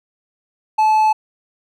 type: tone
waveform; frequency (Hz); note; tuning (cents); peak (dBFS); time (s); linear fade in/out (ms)
triangle; 866; A5; -28; -9; 0.78-1.13; 10
effects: none